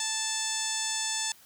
harmonic tone with a mistuned harmonic, 880 Hz, A5, in tune, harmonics 1 / 2 / 3 / 4 / 5 / 6 / 7 / 8 / 9 / 10, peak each -40 / -39 / -41 / -36 / -40 / -37 / -37 / -37 / -36 / -41 dBFS, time 0-1.32 s, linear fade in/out 2 ms, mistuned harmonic 7, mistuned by +49 cents, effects white hiss -56 dBFS RMS until 1.45 s

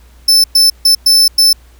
40% pulse tone bursts at uneven times, 5280 Hz, E8, 2 cents sharp, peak -4 dBFS, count 5, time 0.28-0.44 / 0.55-0.7 / 0.85-0.95 / 1.06-1.28 / 1.38-1.53 s, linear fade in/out 5 ms, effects added 60 Hz sine -39 dBFS peak until 1.79 s + pink hiss -49 dBFS RMS until 1.79 s

